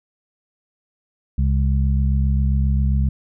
harmonic tone, 67.5 Hz, C#2, 45 cents flat, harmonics 1 / 2 / 3, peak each -16 / -22 / -26 dBFS, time 1.38-3.09 s, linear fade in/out 5 ms, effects none

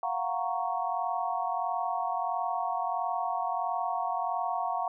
sine chord, Gb major seventh, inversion third, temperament equal, 698.5 / 740 / 932.3 / 1108.7 Hz, F5 / Gb5 / Bb5 / Db6, 0 / 0 / 0 / 0 cents, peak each -33 / -33 / -34 / -35 dBFS, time 0.03-4.88 s, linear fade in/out 2 ms, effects none

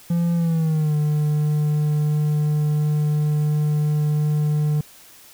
triangle tone with pitch glide, 170.6 to 150.24 Hz, F3 to D3, -40 to +40 cents, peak -15 dBFS, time 0.1-4.81 s, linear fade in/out 5 ms, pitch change -220 cents, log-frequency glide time 0.35-0.93 s, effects white hiss -47 dBFS RMS until 5.33 s

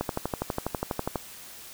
click train, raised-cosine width 1 ms, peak -13 dBFS, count 15, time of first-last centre 0.01-1.158 s, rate 12.2 Hz, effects white hiss -45 dBFS RMS until 1.73 s

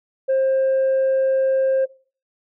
sine tone, 531 Hz, C5, 25 cents sharp, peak -13 dBFS, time 0.28-1.86 s, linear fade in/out 20 ms, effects noise-tail reverb RT60 0.4 s tail -22 dB re dry + tanh soft clip ceiling -14 dBFS

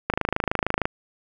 click train, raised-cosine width 0.5 ms, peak -6 dBFS, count 21, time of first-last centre 0.1-0.855 s, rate 26.5 Hz, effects 8-bit

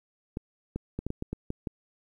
clicks, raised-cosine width 3 ms, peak -19 dBFS, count 9, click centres 0.371 / 0.76 / 0.99 / 1.066 / 1.104 / 1.224 / 1.33 / 1.504 / 1.672 s, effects 10-bit

